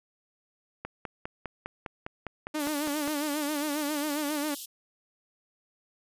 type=click train; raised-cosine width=0.5 ms; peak=-20 dBFS; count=12; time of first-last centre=0.85-3.077 s; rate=4.94 Hz
type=tone with vibrato; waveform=sawtooth; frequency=295.9 Hz; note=D4; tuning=13 cents sharp; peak=-25 dBFS; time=2.54-4.55 s; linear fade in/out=10 ms; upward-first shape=sine; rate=7.4 Hz; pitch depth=76 cents each way
type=high-pass noise; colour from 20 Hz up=white; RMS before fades=-39 dBFS; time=2.59-4.66 s; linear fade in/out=10 ms; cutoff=2800 Hz; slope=96 dB/octave
effects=resampled to 32000 Hz